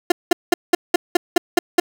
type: tone bursts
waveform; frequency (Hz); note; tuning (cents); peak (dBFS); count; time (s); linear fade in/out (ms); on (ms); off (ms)
30% pulse; 350.4; F4; +6; -7; 9; 0.1-1.8; 5; 20; 190
effects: none